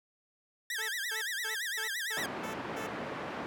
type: tone with vibrato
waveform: sawtooth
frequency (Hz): 1765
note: A6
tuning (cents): +5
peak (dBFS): -30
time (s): 0.7-2.26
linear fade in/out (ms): 2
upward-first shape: sine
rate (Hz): 8.8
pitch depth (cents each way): 200
type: tone bursts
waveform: 10% pulse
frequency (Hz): 439.3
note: A4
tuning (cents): -3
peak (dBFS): -32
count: 7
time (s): 0.78-2.87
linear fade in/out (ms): 10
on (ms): 110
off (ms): 220
type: band-pass noise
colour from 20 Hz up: pink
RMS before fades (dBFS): -39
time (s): 2.17-3.46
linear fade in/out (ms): 0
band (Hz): 220 to 1800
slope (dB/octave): 12
effects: none